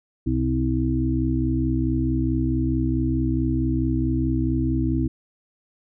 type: harmonic tone with a mistuned harmonic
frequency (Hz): 64.6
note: C2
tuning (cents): -21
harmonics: 1 / 2 / 4 / 5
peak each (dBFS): -25 / -25 / -25 / -25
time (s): 0.26-5.08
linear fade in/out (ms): 10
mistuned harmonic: 2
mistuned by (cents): -26
effects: none